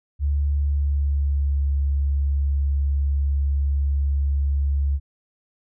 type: tone with pitch glide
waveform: sine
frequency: 71.7 to 70.1 Hz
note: D2 to C#2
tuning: -41 to +20 cents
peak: -18 dBFS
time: 0.19-5 s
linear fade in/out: 50 ms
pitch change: -39 cents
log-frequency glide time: 0.57-1.61 s
effects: none